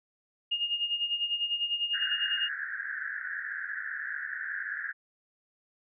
sine tone with tremolo, 2841 Hz, F7, 29 cents sharp, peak -25 dBFS, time 0.51-2.49 s, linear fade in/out 10 ms, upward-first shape sine, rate 10 Hz, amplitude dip 70%
white band-pass noise, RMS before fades -36 dBFS, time 1.93-4.93 s, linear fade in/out 20 ms, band 1500 to 1800 Hz, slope 96 dB/octave
effects none

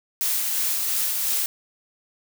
blue noise with tremolo, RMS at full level -23 dBFS, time 0.21-1.46 s, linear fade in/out 0 ms, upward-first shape sine, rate 2.9 Hz, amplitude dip 25%, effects none

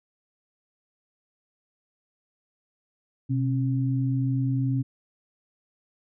sine tone pair together, 127.6 / 270.4 Hz, C3 / C#4, -43 / -43 cents, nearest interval octave + minor second, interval 1300 cents, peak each -23 / -28 dBFS, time 3.29-4.83 s, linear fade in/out 20 ms, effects none

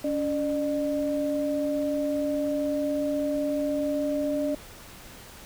sine tone pair together, 283.7 / 600 Hz, C#4 / D5, +40 / +37 cents, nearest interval octave + minor second, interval 1297 cents, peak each -27 dBFS, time 0.04-4.55 s, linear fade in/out 5 ms, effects pink hiss -46 dBFS RMS until 5.45 s

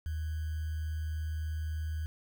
sine tone with sample-and-hold, 78.3 Hz, D#2, 11 cents sharp, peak -32 dBFS, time 0.06-2.06 s, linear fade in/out 0 ms, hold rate 1575 Hz, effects none

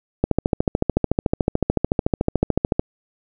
click train, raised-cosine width 2 ms, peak -3 dBFS, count 36, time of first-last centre 0.24-2.795 s, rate 13.7 Hz, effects none

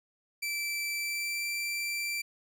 sawtooth tone with pitch glide, 2329 to 2347 Hz, D7 to D7, -15 to -2 cents, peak -28 dBFS, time 0.42-2.22 s, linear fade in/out 10 ms, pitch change +13 cents, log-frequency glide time 0.97-1.48 s, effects none

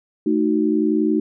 sine chord, D# diminished, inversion second, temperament equal with one note detuned, 220 / 311.1 / 371.7 Hz, A3 / D#4 / F#4, 0 / 0 / +8 cents, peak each -21 / -18 / -22 dBFS, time 0.26-1.2 s, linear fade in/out 5 ms, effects none

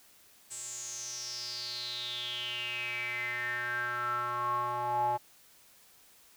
square tone with band-pass filter sweep, 121.4 Hz, B2, 29 cents flat, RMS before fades -35 dBFS, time 0.5-5.18 s, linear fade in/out 20 ms, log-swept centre 8000 to 790 Hz, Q 8.8, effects white hiss -60 dBFS RMS until 6.36 s

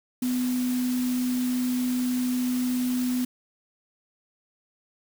sine tone in noise, 250 Hz, B3, 21 cents sharp, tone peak -23 dBFS, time 0.22-3.25 s, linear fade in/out 5 ms, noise white, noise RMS -38 dBFS, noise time 0.22-3.25 s, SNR +12 dB, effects none

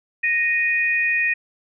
sine tone pair together, 1865 / 2472 Hz, A#6 / D#7, 0 / -12 cents, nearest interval perfect fourth, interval 488 cents, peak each -20 / -20 dBFS, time 0.23-1.34 s, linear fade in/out 10 ms, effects none

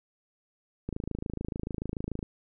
click train, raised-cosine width 3 ms, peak -20 dBFS, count 37, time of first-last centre 0.89-2.228 s, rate 26.9 Hz, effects none

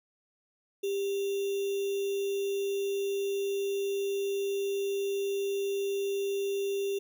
sine tone with sample-and-hold, 396.1 Hz, G4, 18 cents sharp, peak -28 dBFS, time 0.83-6.99 s, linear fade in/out 10 ms, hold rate 3150 Hz, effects none

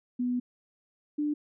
sine tone pair in turn, 246.9 / 296.7 Hz, B3 / D4, 0 / +18 cents, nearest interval minor third, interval 318 cents, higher second, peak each -26 dBFS, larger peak neither, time 0.19-0.4 / 1.18-1.34 s, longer first, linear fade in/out 10 ms, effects none

